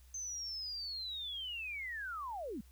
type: linear sweep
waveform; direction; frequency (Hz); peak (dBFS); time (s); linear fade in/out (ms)
sine; down; 6272 to 184.8; -39; 0.14-2.61; 5
effects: added 63 Hz sine -57 dBFS peak until 2.71 s + white hiss -68 dBFS RMS until 2.71 s